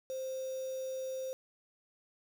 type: tone with quantisation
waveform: sine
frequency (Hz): 523.3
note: C5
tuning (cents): 0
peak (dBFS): -36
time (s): 0.1-1.33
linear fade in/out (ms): 0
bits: 8
effects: none